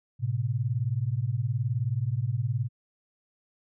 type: beating tone pair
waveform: sine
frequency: 110 / 129 Hz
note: A2 / C3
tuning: 0 / -24 cents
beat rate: 19 Hz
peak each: -28 dBFS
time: 0.19-2.69 s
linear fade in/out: 50 ms
effects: none